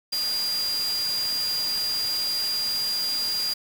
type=tone in noise; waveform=sine; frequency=4800 Hz; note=D8; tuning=37 cents sharp; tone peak=-24 dBFS; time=0.12-3.54 s; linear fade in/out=10 ms; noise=white; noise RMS=-34 dBFS; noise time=0.12-3.54 s; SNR=+7 dB; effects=none